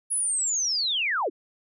sine linear sweep, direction down, 10570 to 253.9 Hz, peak -23 dBFS, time 0.1-1.3 s, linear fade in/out 20 ms, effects none

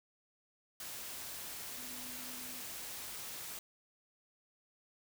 sine tone in noise, 250 Hz, B3, 21 cents sharp, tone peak -54 dBFS, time 1.78-2.61 s, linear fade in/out 2 ms, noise white, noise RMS -45 dBFS, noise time 0.8-3.59 s, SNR -12 dB, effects none

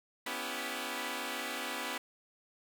5% pulse chord, C# half-diminished seventh, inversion third, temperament equal with one note detuned, 246.9 / 280.4 / 329.6 / 392 Hz, B3 / C#4 / E4 / G4, 0 / +20 / 0 / 0 cents, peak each -29 / -30 / -31 / -32 dBFS, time 0.26-1.98 s, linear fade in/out 5 ms, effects none

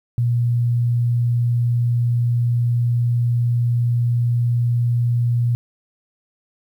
sine tone, 119.7 Hz, A#2, 46 cents sharp, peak -15 dBFS, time 0.18-5.55 s, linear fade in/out 0 ms, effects 9-bit

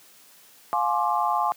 sine chord, D half-diminished seventh, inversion first, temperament just, 704.8 / 845.8 / 1057.2 / 1174.7 Hz, F5 / Ab5 / C6 / D6, +16 / +31 / +18 / 0 cents, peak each -27 / -25 / -26 / -28 dBFS, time 0.73-1.52 s, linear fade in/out 0 ms, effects white hiss -53 dBFS RMS until 1.56 s + high-pass 150 Hz 12 dB/octave

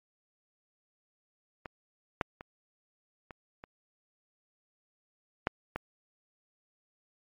clicks, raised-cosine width 0.5 ms, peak -24 / -13 / -27 / -29 / -29 / -12 / -18 dBFS, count 7, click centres 1.658 / 2.212 / 2.409 / 3.308 / 3.639 / 5.471 / 5.76 s, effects MP3 48 kbps

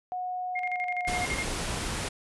sine tone with pitch glide, 730 to 719.9 Hz, F#5 to F#5, -24 to -48 cents, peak -30 dBFS, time 0.12-1.25 s, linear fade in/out 0 ms, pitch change -24 cents, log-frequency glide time 0.64-1.03 s
sine tone with tremolo, 2131 Hz, C7, 31 cents sharp, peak -29 dBFS, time 0.55-1.45 s, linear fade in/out 10 ms, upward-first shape square, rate 12 Hz, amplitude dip 75%
pink noise, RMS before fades -32 dBFS, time 1.07-2.09 s, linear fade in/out 10 ms
effects resampled to 24000 Hz

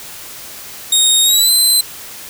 20% pulse tone with pitch glide, 3729 to 4067 Hz, A#7 to C8, 0 to -50 cents, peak -3 dBFS, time 0.92-1.81 s, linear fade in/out 5 ms, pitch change +150 cents, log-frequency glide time 1.24-1.51 s, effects white hiss -32 dBFS RMS until 2.29 s

